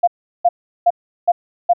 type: tone bursts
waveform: sine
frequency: 698.5 Hz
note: F5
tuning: in tune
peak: -8 dBFS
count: 5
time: 0.03-1.735 s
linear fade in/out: 10 ms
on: 45 ms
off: 370 ms
effects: none